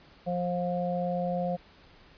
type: harmonic tone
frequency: 177.1 Hz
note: F3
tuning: 24 cents sharp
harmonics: 1 / 3 / 4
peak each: -31 / -31 / -33 dBFS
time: 0.26-1.57 s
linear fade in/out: 20 ms
effects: pink hiss -56 dBFS RMS until 2.17 s + resampled to 11025 Hz